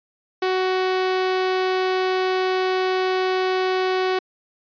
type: tone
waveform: sawtooth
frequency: 372.8 Hz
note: F#4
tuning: 13 cents sharp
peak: -15 dBFS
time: 0.42-4.19 s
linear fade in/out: 5 ms
effects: resampled to 11025 Hz